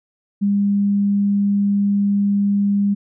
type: tone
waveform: sine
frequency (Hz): 201.5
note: G3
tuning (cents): +48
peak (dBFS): -14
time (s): 0.41-2.95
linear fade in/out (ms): 20
effects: none